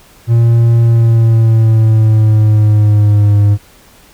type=tone with pitch glide; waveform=triangle; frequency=116.54 to 102.63 Hz; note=A#2 to G#2; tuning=0 to -20 cents; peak=-3 dBFS; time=0.27-3.58 s; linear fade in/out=50 ms; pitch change=-220 cents; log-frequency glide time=0.8-3.38 s; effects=pink hiss -43 dBFS RMS until 4.13 s